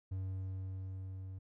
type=tone with level ramp; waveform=triangle; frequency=94.6 Hz; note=F#2; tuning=39 cents sharp; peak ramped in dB=-34 to -41 dBFS; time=0.11-1.39 s; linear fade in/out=10 ms; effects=none